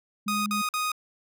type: tone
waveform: sine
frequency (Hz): 207.7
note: G#3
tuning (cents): 0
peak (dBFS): -29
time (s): 0.26-0.62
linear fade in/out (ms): 10
type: tone bursts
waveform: sawtooth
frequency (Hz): 1244.5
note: D#6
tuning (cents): 0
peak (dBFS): -22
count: 3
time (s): 0.28-0.918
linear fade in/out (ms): 2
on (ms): 180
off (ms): 49
effects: none